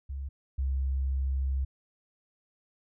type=tone pair in turn; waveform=sine; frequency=68.5 / 66.86 Hz; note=C#2 / C2; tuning=-20 / +38 cents; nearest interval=unison; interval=42 cents; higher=first; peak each=-33 / -26 dBFS; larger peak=second; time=0.09-0.29 / 0.58-1.65 s; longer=second; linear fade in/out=10 ms; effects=none